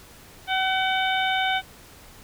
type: harmonic tone with a mistuned harmonic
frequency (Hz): 757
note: F#5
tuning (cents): +39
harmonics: 1 / 2 / 3 / 4 / 5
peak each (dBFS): -24 / -27 / -29 / -30 / -31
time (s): 0.47-1.62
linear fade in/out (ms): 50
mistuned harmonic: 5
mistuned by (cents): -67
effects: pink hiss -48 dBFS RMS until 2.23 s